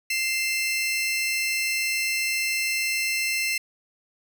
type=tone pair together; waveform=sawtooth; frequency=2093 / 2673 Hz; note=C7 / E7; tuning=0 / +23 cents; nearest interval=major third; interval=423 cents; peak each=-23 dBFS; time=0.1-3.58 s; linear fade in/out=5 ms; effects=none